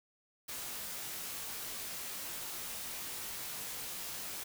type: noise with comb filter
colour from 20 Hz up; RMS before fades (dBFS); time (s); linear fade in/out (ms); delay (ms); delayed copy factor
white; -42; 0.48-4.44; 10; 19; -0.65
effects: none